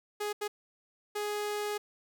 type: tone bursts at uneven times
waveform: sawtooth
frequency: 416.4 Hz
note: G#4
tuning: 5 cents sharp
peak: -28 dBFS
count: 3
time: 0.2-0.33 / 0.41-0.48 / 1.15-1.78 s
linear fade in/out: 10 ms
effects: none